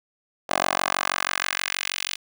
10% pulse tone with high-pass filter sweep, 46.25 Hz, F#1, in tune, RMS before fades -26 dBFS, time 0.49-2.16 s, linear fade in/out 10 ms, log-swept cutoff 650 to 3100 Hz, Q 1.4, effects none

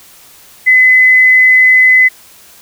sine tone, 2023 Hz, B6, 41 cents sharp, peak -3 dBFS, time 0.66-2.09 s, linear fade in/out 20 ms, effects white hiss -40 dBFS RMS until 2.61 s

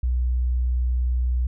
sine tone, 61.74 Hz, B1, in tune, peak -19 dBFS, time 0.03-1.47 s, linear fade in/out 5 ms, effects none

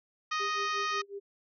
harmonic tone, 622.3 Hz, D#5, in tune, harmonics 2 / 3 / 4 / 5 / 6 / 7 / 8 / 9 / 10, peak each -31 / -37 / -39 / -43 / -44 / -45 / -48 / -45 / -51 dBFS, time 0.31-1.02 s, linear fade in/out 10 ms
sine tone with tremolo, 400 Hz, G4, 35 cents sharp, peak -36 dBFS, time 0.39-1.2 s, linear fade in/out 20 ms, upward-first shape sine, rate 5.5 Hz, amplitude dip 95%
effects none

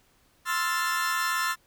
40% pulse chord, F major seventh, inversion second, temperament equal, 1046.5 / 1318.5 / 1396.9 / 1760 Hz, C6 / E6 / F6 / A6, 0 / 0 / 0 / 0 cents, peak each -30 / -30 / -32 / -29 dBFS, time 0.45-1.56 s, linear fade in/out 50 ms, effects pink hiss -64 dBFS RMS until 1.66 s

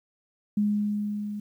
sine tone with level ramp, 207.7 Hz, G#3, in tune, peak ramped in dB -20 to -31 dBFS, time 0.57-1.4 s, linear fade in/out 5 ms, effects 10-bit

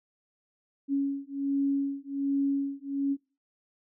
sine beating tone pair, 277.2 / 278.5 Hz, C#4 / C#4, 0 / +8 cents, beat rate 1.3 Hz, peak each -29 dBFS, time 0.88-3.17 s, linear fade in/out 50 ms, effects noise-tail reverb RT60 0.3 s tail -20 dB re dry

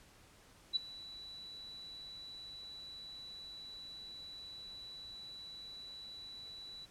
sine tone with ADSR envelope, 3951 Hz, B7, in tune, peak -27 dBFS, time 0.73-6.86 s, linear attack 31 ms, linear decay 12 ms, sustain -20 dB, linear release 18 ms, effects pink hiss -62 dBFS RMS until 6.9 s + low-pass 11000 Hz 12 dB/octave

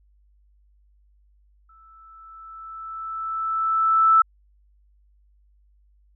sine tone with exponential growth, 1318.5 Hz, E6, in tune, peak -11 dBFS, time 1.69-4.22 s, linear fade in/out 5 ms, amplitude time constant 550 ms, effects added 50 Hz sine -56 dBFS peak until 6.15 s

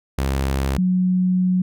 sawtooth / sine tone pair in turn, 67.5 / 183.25 Hz, C#2 / F#3, -45 / -16 cents, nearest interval octave + perfect fourth, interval 1729 cents, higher second, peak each -15 dBFS, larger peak neither, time 0.18-0.78 / 0.78-1.62 s, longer second, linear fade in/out 5 ms, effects none

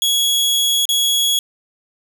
sawtooth tone with dropouts, 3342 Hz, G#7, 10 cents sharp, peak -11 dBFS, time 0.02-1.39 s, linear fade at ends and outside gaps 1 ms, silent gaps 0.854-0.89 s, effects none

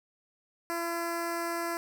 10% pulse tone with notch filter, 338.7 Hz, E4, 47 cents sharp, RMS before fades -33 dBFS, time 0.7-1.77 s, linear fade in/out 0 ms, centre 3400 Hz, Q 0.92, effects none

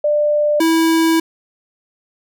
sine / square tone pair in turn, 594 / 326.3 Hz, D5 / E4, +20 / -18 cents, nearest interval minor seventh, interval 1038 cents, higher first, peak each -12 dBFS, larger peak neither, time 0.04-0.6 / 0.6-1.2 s, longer second, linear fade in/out 5 ms, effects none

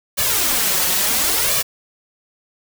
white noise with flanger, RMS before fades -18 dBFS, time 0.17-1.63 s, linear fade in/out 20 ms, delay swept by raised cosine 1.7 to 5.5 ms, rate 0.72 Hz, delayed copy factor +0.75, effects none

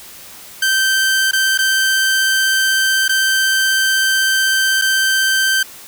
sawtooth tone with dropouts, 1556 Hz, G6, 13 cents flat, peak -9 dBFS, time 0.62-5.63 s, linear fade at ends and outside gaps 5 ms, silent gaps 1.312-1.331 / 1.577-1.587 / 3.081-3.092 / 4.815-4.819 s, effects white hiss -37 dBFS RMS until 5.87 s

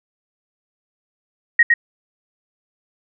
sine tone with echo, 1882 Hz, A#6, 16 cents sharp, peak -7 dBFS, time 1.59-1.63 s, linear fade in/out 5 ms, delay 110 ms, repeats 1, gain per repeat -3 dB, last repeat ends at 1.74 s, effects none

